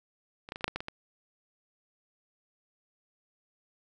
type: clicks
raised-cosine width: 0.3 ms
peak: -27 / -20 / -22 / -29 / -10 / -17 / -17 / -21 / -20 dBFS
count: 9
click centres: 0.489 / 0.521 / 0.559 / 0.609 / 0.643 / 0.68 / 0.76 / 0.805 / 0.884 s
effects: none